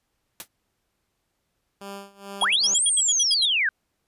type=noise with exponential decay; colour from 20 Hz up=white; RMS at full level=-30 dBFS; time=0.4-0.48 s; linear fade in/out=1 ms; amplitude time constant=16 ms
type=tone with tremolo; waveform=10% pulse; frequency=198.5 Hz; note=G3; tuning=22 cents sharp; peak=-26 dBFS; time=1.81-2.74 s; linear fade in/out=2 ms; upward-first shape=sine; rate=2.3 Hz; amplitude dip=90%
type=tone bursts; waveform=square; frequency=3300 Hz; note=G#7; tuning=12 cents flat; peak=-21 dBFS; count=10; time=2.41-3.456 s; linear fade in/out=5 ms; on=38 ms; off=74 ms
type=linear two-way sweep; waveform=sine; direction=up then down; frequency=681 to 9230 to 1496 Hz; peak=-19 dBFS; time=2.42-3.69 s; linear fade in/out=2 ms; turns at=2.86 s
effects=pink hiss -75 dBFS RMS until 4.07 s + resampled to 32000 Hz